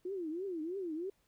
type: tone with vibrato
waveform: sine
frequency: 349.2 Hz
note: F4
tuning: in tune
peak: -36 dBFS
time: 0.05-1.1 s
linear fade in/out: 5 ms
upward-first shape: triangle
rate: 3.1 Hz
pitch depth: 260 cents each way
effects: pink hiss -75 dBFS RMS until 1.27 s